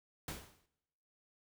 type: noise with exponential decay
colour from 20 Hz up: pink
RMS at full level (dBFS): -40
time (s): 0.28-0.66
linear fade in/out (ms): 2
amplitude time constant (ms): 82
effects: noise-tail reverb RT60 1.0 s tail -23 dB re dry